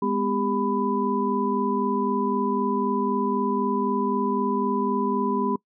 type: tone cluster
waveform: sine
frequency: 205.5 / 249.4 / 398.1 / 996 Hz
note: G#3 / B3 / G4 / B5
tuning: -18 / +17 / +27 / +14 cents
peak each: -27 dBFS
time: 0.02-5.56 s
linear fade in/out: 5 ms
effects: noise-tail reverb RT60 0.1 s tail -23 dB re dry